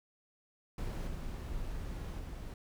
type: noise with level steps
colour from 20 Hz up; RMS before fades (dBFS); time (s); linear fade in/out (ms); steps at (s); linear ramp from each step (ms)
brown; -37 / -40 / -42; 0.78-2.54; 2; 1.07 / 2.19; 10
effects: none